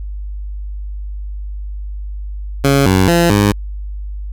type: tone with pitch steps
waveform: 15% pulse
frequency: 138.9 / 93.9 / 170.9 / 102.2 Hz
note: C#3 / F#2 / F3 / G#2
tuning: +4 / +26 / -37 / -27 cents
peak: -3 dBFS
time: 2.64-3.52 s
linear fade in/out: 5 ms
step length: 220 ms
effects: added 50 Hz sine -22 dBFS peak until 4.32 s